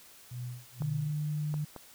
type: tone with tremolo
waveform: sine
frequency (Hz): 123.1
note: B2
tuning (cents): -5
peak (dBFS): -35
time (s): 0.31-1.19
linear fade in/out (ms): 5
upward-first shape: sine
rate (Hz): 2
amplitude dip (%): 100
type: tone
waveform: sine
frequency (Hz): 150.4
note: D3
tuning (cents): +42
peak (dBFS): -30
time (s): 0.8-1.65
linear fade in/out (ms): 10
type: clicks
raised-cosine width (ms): 1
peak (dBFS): -28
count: 3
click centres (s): 0.821 / 1.541 / 1.763
effects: white hiss -55 dBFS RMS until 1.94 s